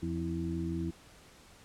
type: harmonic tone with a mistuned harmonic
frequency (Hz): 85.7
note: F2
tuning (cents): -32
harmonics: 1 / 2 / 3 / 4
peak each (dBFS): -38 / -36 / -42 / -36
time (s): 0.02-0.91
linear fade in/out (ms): 10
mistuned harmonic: 4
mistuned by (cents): -74
effects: pink hiss -57 dBFS RMS until 1.64 s + low-pass 10000 Hz 12 dB/octave